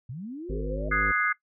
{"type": "linear sweep", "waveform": "sine", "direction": "up", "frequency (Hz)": [110, 622.3], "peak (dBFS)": -34, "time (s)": [0.09, 0.89], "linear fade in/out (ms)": 5}
{"type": "harmonic tone", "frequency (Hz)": 51.91, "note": "G#1", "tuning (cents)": 0, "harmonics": [1, 3, 5, 7, 9, 10], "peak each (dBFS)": [-30, -37, -38, -39, -41, -44], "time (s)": [0.49, 1.12], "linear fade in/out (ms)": 10}
{"type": "chord", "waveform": "sine", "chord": "Ab dominant seventh", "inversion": "second", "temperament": "equal", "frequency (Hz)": [1244.5, 1480, 1661.2, 2093], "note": ["Eb6", "Gb6", "Ab6", "C7"], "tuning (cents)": [0, 0, 0, 0], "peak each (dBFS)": -28, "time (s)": [0.91, 1.33], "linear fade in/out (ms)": 10}
{"effects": ["noise-tail reverb RT60 0.1 s tail -18 dB re dry"]}